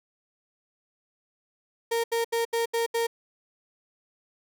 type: tone bursts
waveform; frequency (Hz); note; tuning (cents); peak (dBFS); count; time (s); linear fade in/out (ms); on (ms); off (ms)
35% pulse; 462.8; A#4; -13; -22; 6; 1.91-3.07; 10; 130; 76
effects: none